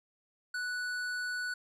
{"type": "tone with hard clipping", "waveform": "sine", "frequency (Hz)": 1480, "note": "F#6", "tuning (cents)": 0, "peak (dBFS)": -35, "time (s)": [0.54, 1.54], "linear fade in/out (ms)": 5, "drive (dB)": 11, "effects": []}